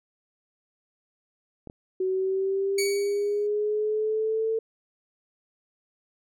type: clicks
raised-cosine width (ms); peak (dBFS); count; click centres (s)
2; -27; 2; 1.673 / 1.699
type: linear sweep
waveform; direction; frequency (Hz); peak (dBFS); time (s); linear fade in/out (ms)
sine; up; 373 to 448; -23; 2-4.59; 5
type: tone with exponential decay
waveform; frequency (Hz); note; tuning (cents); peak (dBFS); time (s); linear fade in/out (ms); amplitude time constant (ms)
15% pulse; 2255; C#7; +29; -18; 2.78-3.47; 5; 150
effects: none